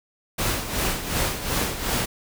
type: noise with tremolo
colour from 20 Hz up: pink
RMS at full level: -23 dBFS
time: 0.38-2.06 s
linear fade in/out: 10 ms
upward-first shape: sine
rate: 2.7 Hz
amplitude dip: 65%
effects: none